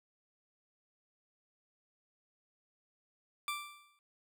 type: tone with exponential decay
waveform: 20% pulse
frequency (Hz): 1174.7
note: D6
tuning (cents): 0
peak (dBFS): -28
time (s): 3.48-3.99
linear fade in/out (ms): 1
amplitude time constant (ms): 110
effects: none